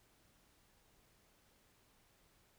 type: silence
effects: pink hiss -71 dBFS RMS until 2.58 s